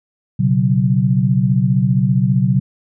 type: chord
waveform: sine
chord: B suspended second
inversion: none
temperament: equal with one note detuned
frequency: 123.47 / 138.59 / 187.25 Hz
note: B2 / C#3 / F#3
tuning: 0 / 0 / +21 cents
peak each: -16 dBFS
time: 0.39-2.6 s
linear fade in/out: 10 ms
effects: none